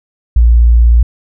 sine tone, 58.27 Hz, A#1, in tune, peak -3 dBFS, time 0.36-1.03 s, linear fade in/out 5 ms, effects none

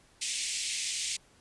white band-pass noise, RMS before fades -34 dBFS, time 0.21-1.17 s, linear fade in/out 10 ms, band 2100 to 9000 Hz, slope 48 dB/octave, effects pink hiss -62 dBFS RMS until 1.4 s + resampled to 24000 Hz

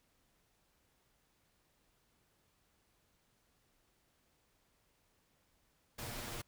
pink noise with comb filter, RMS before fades -44 dBFS, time 5.98-6.42 s, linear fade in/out 10 ms, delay 8.5 ms, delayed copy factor +0.8, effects pink hiss -75 dBFS RMS until 6.47 s

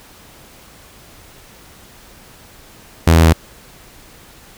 sawtooth tone with pitch steps, 82.41 / 81.75 / 81.09 Hz, E2 / E2 / E2, 0 / -14 / -28 cents, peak -3 dBFS, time 3.07-3.331 s, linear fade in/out 5 ms, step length 87 ms, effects pink hiss -43 dBFS RMS until 4.57 s

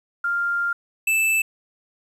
sine / square tone pair in turn, 1396.9 / 2637 Hz, F6 / E7, 0 / 0 cents, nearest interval major seventh, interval 1100 cents, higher second, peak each -20 / -18 dBFS, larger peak second, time 0.24-0.73 / 1.07-1.42 s, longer first, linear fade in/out 5 ms, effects resampled to 32000 Hz + 9-bit

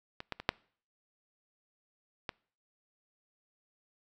clicks, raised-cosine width 0.3 ms, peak -24 / -19 / -24 / -8 / -19 dBFS, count 5, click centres 0.204 / 0.323 / 0.4 / 0.491 / 2.292 s, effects noise-tail reverb RT60 0.5 s tail -26 dB re dry

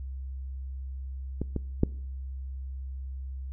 clicks, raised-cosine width 3 ms, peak -17 / -17 / -8 dBFS, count 3, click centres 1.416 / 1.563 / 1.834 s, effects noise-tail reverb RT60 0.6 s tail -23 dB re dry + added 66 Hz sine -34 dBFS peak until 3.52 s

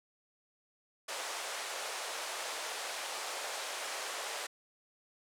pink band-pass noise, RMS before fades -40 dBFS, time 1.08-4.47 s, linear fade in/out 10 ms, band 520 to 10000 Hz, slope 24 dB/octave, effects none

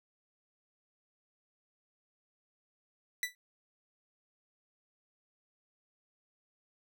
sawtooth tone with exponential decay, 1975.5 Hz, B6, in tune, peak -24 dBFS, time 3.23-3.35 s, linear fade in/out 1 ms, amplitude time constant 24 ms, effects none

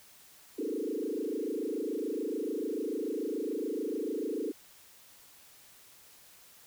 sine tone with frequency modulation, 370 Hz, F#4, in tune, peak -31 dBFS, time 0.58-4.52 s, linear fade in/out 10 ms, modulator 26.9 Hz, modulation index 3.7, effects white hiss -57 dBFS RMS until 6.66 s

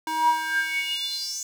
square tone with high-pass filter sweep, 317.8 Hz, D#4, 37 cents sharp, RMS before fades -26 dBFS, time 0.07-1.43 s, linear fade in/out 2 ms, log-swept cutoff 670 to 6700 Hz, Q 8.8, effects none

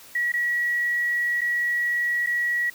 sine tone with dropouts, 1923 Hz, B6, 47 cents flat, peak -21 dBFS, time 0.15-2.7 s, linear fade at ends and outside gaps 5 ms, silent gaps 0.32-0.337 / 1.409-1.415 / 2.263-2.27 s, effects white hiss -47 dBFS RMS until 2.74 s

